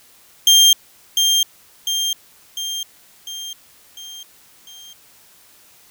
30% pulse tone with echo, 3191 Hz, G7, 30 cents sharp, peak -5 dBFS, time 0.47-0.73 s, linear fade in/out 2 ms, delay 700 ms, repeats 6, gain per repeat -5 dB, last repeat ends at 4.93 s, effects white hiss -50 dBFS RMS until 5.9 s

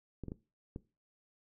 clicks, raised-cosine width 3 ms, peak -28 dBFS, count 4, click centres 0.237 / 0.283 / 0.319 / 0.761 s, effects noise-tail reverb RT60 0.3 s tail -19 dB re dry

